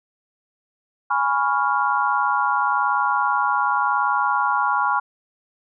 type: chord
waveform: sine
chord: C# dominant seventh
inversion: second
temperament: equal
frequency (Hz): 830.6 / 987.8 / 1108.7 / 1396.9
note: G#5 / B5 / C#6 / E#6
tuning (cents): 0 / 0 / 0 / 0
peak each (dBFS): -23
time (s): 1.1-5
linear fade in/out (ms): 10
effects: none